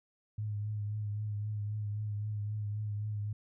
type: tone with vibrato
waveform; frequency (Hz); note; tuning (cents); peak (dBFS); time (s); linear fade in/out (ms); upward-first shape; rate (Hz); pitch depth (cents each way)
sine; 105; G#2; +19; -33; 0.38-3.33; 5; triangle; 3.8; 39
effects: none

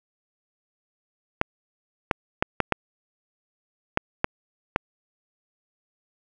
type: clicks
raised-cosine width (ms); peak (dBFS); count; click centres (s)
0.5; -4; 8; 1.414 / 2.112 / 2.425 / 2.603 / 2.723 / 3.974 / 4.244 / 4.761
effects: none

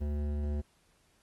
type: tone with hard clipping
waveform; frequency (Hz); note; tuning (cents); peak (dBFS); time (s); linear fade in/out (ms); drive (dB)
sine; 73.4; D2; 0; -32; 0-0.62; 20; 14
effects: pink hiss -68 dBFS RMS until 1.22 s + Opus 32 kbps

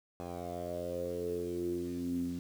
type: tone with low-pass filter sweep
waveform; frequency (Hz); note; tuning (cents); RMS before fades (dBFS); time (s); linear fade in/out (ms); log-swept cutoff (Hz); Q
10% pulse; 87.5; F2; +4; -37; 0.2-2.39; 0; 850 to 230; 7.7
effects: 9-bit

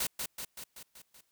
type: noise with echo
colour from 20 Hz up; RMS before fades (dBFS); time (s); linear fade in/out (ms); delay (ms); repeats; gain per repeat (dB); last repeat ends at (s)
white; -32; 0-0.07; 5; 190; 6; -4; 1.21
effects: white hiss -75 dBFS RMS until 1.31 s

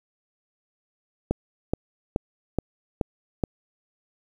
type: click train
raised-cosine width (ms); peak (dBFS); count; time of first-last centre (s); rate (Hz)
2; -9; 6; 1.31-3.438; 2.35
effects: 8-bit

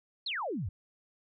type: exponential sweep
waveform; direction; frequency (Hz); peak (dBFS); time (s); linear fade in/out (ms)
sine; down; 4496 to 76.3; -32; 0.26-0.69; 5
effects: none

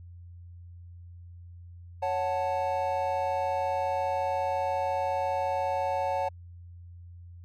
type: chord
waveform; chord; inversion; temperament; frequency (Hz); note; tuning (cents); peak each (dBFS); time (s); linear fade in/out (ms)
triangle; F# minor; second; equal; 554.4 / 740 / 880; C#5 / F#5 / A5; 0 / 0 / 0; -29; 2.02-6.29; 10
effects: added 87 Hz sine -44 dBFS peak until 7.44 s

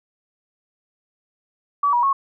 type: tone with pitch steps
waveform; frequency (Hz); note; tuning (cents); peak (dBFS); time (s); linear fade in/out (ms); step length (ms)
sine; 1144 / 962 / 1097; D6 / B5 / C#6; -46 / -46 / -18; -15; 1.83-2.13; 5; 100
effects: none

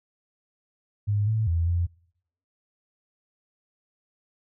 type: tone with pitch steps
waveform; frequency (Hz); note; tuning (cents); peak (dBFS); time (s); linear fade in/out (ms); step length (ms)
sine; 103.3 / 109.9 / 83.8 / 86.4; G#2 / A2 / E2 / F2; -9 / -2 / +29 / -18; -21; 1.07-1.87; 20; 200
effects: noise-tail reverb RT60 0.7 s tail -25 dB re dry

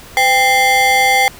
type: ring-modulated tone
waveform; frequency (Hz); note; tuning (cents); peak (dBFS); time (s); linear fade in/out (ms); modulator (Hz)
square; 650; E5; -24; -7; 0.17-1.28; 0; 1440
effects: pink hiss -37 dBFS RMS until 1.39 s

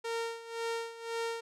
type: tone with tremolo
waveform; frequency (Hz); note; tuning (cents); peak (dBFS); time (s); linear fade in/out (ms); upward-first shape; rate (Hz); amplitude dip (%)
sawtooth; 460; A#4; -23; -28; 0.04-1.41; 10; sine; 1.9; 80
effects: low-pass 8000 Hz 12 dB/octave

